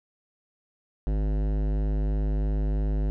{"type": "tone with hard clipping", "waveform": "sine", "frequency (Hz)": 51.5, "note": "G#1", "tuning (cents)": -14, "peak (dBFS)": -25, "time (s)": [1.07, 3.1], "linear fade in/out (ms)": 0, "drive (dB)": 17, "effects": []}